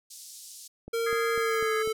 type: band-pass noise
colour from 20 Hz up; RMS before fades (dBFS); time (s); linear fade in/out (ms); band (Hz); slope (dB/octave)
pink; -46; 0.1-0.68; 10; 4800 to 12000; 24
type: click train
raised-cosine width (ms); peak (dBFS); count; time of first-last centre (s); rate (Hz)
2; -28; 5; 0.88-1.875; 4.02
type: tone with pitch glide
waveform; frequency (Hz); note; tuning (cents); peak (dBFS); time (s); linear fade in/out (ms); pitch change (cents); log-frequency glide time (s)
square; 460 to 438.7; A#4 to A4; -23 to -5; -27; 0.93-1.93; 10; -82; 1.34-1.74
type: harmonic tone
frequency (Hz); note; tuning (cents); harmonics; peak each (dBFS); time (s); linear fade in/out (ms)
415.3; G#4; 0; 3 / 4 / 5; -32 / -34 / -36; 1.06-1.83; 10
effects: none